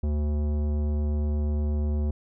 sine tone with tanh clipping, 74.3 Hz, D2, 21 cents sharp, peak -25 dBFS, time 0.03-2.11 s, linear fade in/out 5 ms, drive 15 dB, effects none

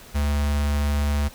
square tone with notch filter, 72.6 Hz, D2, 19 cents flat, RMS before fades -22 dBFS, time 0.14-1.29 s, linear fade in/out 20 ms, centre 390 Hz, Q 1.8, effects pink hiss -45 dBFS RMS until 1.34 s

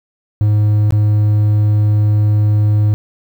triangle tone with dropouts, 105.2 Hz, G#2, 23 cents sharp, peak -7 dBFS, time 0.41-2.94 s, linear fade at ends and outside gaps 0 ms, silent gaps 0.907-0.923 s, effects 8-bit

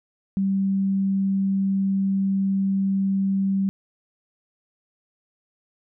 sine tone, 194.4 Hz, G3, 14 cents flat, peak -19 dBFS, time 0.37-3.69 s, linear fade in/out 0 ms, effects none

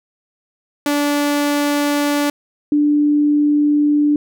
sawtooth / sine tone pair in turn, 290 / 294.6 Hz, D4 / D4, -22 / +6 cents, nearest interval unison, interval 28 cents, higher second, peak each -11 dBFS, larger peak neither, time 0.86-2.3 / 2.72-4.16 s, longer neither, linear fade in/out 2 ms, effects none

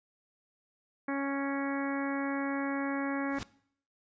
harmonic tone, 277.2 Hz, C#4, in tune, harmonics 1 / 2 / 3 / 4 / 5 / 6 / 7 / 8, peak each -32 / -39 / -41 / -41 / -44 / -41 / -45 / -45 dBFS, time 1.08-3.39 s, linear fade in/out 5 ms
pink noise with exponential growth, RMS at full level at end -36 dBFS, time 3.27-3.43 s, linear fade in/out 0 ms, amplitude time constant 33 ms
effects noise-tail reverb RT60 0.6 s tail -20 dB re dry + resampled to 16000 Hz

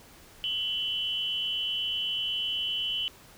sine tone with amplitude modulation, 3000 Hz, F#7, 23 cents sharp, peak -24 dBFS, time 0.44-3.08 s, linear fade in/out 0 ms, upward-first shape sine, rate 252 Hz, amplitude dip 80%, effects pink hiss -53 dBFS RMS until 3.37 s

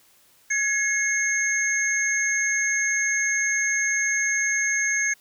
sine tone cluster, 1676 / 2169 / 6390 Hz, G#6 / C#7 / G8, +15 / -38 / +32 cents, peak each -25 dBFS, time 0.5-5.14 s, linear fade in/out 10 ms, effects white hiss -58 dBFS RMS until 5.2 s

